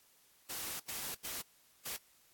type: noise bursts at uneven times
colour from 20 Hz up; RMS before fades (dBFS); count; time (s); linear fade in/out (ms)
white; -41; 4; 0.49-0.8 / 0.88-1.15 / 1.24-1.42 / 1.85-1.97; 10
effects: white hiss -67 dBFS RMS until 2.33 s + AAC 64 kbps